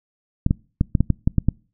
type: clicks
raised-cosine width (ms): 5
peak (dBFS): -4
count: 9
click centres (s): 0.464 / 0.509 / 0.811 / 0.952 / 1.006 / 1.103 / 1.275 / 1.383 / 1.486
effects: noise-tail reverb RT60 0.4 s tail -26 dB re dry